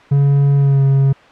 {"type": "tone with pitch glide", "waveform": "triangle", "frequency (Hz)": [140.7, 136.77], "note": ["C#3", "C#3"], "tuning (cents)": [26, -23], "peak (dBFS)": -7, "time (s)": [0.11, 1.13], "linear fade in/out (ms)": 10, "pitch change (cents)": -49, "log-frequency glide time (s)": [0.56, 0.83], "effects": ["white hiss -42 dBFS RMS until 1.31 s", "low-pass 2000 Hz 12 dB/octave"]}